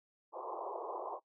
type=band-pass noise; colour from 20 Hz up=white; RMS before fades=-42 dBFS; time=0.32-1.2 s; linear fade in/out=50 ms; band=350 to 1100 Hz; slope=96 dB/octave; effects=noise-tail reverb RT60 0.1 s tail -19 dB re dry